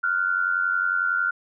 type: tone pair together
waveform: sine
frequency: 1396.9 / 1487.9 Hz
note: F6 / F#6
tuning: 0 / +9 cents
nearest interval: minor second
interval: 109 cents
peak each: -22 / -25 dBFS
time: 0.03-1.31 s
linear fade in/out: 10 ms
effects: none